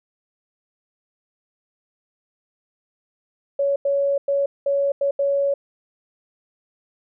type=tone bursts at uneven times; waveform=sine; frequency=560 Hz; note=C#5; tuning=18 cents sharp; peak=-17 dBFS; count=6; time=3.59-3.76 / 3.85-4.18 / 4.28-4.46 / 4.66-4.92 / 5.01-5.11 / 5.19-5.54 s; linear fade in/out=5 ms; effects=none